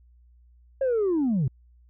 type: linear sweep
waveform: sine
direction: down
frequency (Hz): 550 to 116.54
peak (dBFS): -19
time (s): 0.81-1.48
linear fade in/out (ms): 5
effects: tanh soft clip ceiling -19 dBFS + added 60 Hz sine -53 dBFS peak until 1.89 s